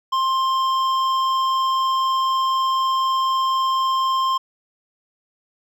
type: tone with hard clipping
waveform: triangle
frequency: 1054 Hz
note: C6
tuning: 12 cents sharp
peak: -19 dBFS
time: 0.12-4.38 s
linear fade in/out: 10 ms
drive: 13 dB
effects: none